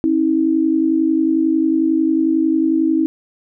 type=tone pair together; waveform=sine; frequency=270.2 / 321.3 Hz; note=C#4 / E4; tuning=-44 / -44 cents; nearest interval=minor third; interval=300 cents; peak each=-18 / -14 dBFS; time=0.04-3.06 s; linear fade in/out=0 ms; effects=none